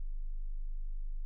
sine tone, 25.53 Hz, G#0, 29 cents flat, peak -33 dBFS, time 0-1.25 s, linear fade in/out 0 ms, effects none

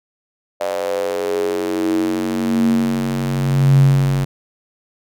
square tone with high-pass filter sweep, 46.25 Hz, F#1, in tune, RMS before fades -17 dBFS, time 0.6-4.25 s, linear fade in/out 10 ms, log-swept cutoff 600 to 110 Hz, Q 7.4, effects none

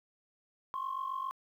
sine tone pair together, 1050.6 / 1098 Hz, C6 / C#6, +7 / -17 cents, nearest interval minor second, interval 76 cents, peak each -35 / -37 dBFS, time 0.74-1.31 s, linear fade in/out 0 ms, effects tanh soft clip ceiling -29 dBFS + 11-bit

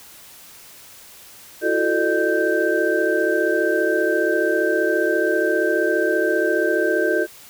sine tone cluster, 334.8 / 369.7 / 440.8 / 604 / 1561 Hz, E4 / F#4 / A4 / D5 / G6, +27 / -1 / +3 / +48 / -8 cents, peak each -23 dBFS, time 1.61-7.27 s, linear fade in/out 50 ms, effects white hiss -44 dBFS RMS until 7.49 s

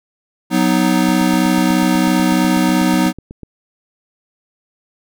square chord, B major, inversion second, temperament equal with one note detuned, 185 / 248.1 / 311.1 Hz, F#3 / B3 / D#4, 0 / +8 / 0 cents, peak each -17 dBFS, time 0.5-3.13 s, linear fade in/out 50 ms
click train, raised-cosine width 3 ms, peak -19 dBFS, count 20, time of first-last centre 1.09-3.433 s, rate 8.11 Hz
effects none

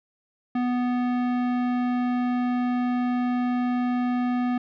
sine tone with tanh clipping, 246.9 Hz, B3, in tune, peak -24 dBFS, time 0.55-4.58 s, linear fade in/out 5 ms, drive 17 dB, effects none

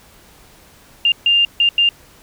sine tone bursts at uneven times, 2800 Hz, F7, 4 cents sharp, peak -10 dBFS, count 4, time 1.05-1.12 / 1.26-1.45 / 1.6-1.69 / 1.78-1.89 s, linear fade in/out 2 ms, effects pink hiss -47 dBFS RMS until 2.22 s

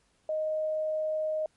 sine tone, 622.3 Hz, D#5, in tune, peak -27 dBFS, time 0.29-1.46 s, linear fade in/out 2 ms, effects pink hiss -69 dBFS RMS until 1.56 s + MP3 48 kbps

